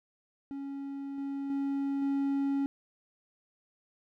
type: tone with level steps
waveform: triangle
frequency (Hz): 277.2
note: C#4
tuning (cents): 0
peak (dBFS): -34 / -31 / -27 / -25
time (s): 0.51-2.66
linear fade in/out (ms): 0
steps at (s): 1.18 / 1.5 / 2.02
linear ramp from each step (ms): 2
effects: none